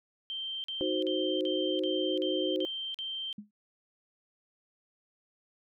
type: tone bursts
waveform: sine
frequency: 3136 Hz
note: G7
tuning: in tune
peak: -34 dBFS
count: 8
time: 0.3-3.328 s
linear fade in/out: 0 ms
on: 340 ms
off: 44 ms
type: chord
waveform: sine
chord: C diminished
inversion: first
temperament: equal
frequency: 311.1 / 370 / 523.3 Hz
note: Eb4 / Gb4 / C5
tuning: 0 / 0 / 0 cents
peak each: -33 / -32 / -33 dBFS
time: 0.81-2.65 s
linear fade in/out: 0 ms
type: tone with exponential decay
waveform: sine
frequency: 207.7 Hz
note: G#3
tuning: in tune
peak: -36 dBFS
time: 3.38-3.51 s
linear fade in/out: 5 ms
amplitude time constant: 27 ms
effects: none